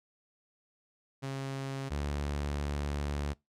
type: tone pair in turn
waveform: sawtooth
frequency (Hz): 135.6 / 72.29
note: C#3 / D2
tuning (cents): -38 / -27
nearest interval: major seventh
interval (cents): 1089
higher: first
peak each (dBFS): -31 / -28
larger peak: second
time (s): 1.22-1.9 / 1.9-3.34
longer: second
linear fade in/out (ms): 20
effects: noise-tail reverb RT60 0.2 s tail -24 dB re dry + low-pass 9000 Hz 12 dB/octave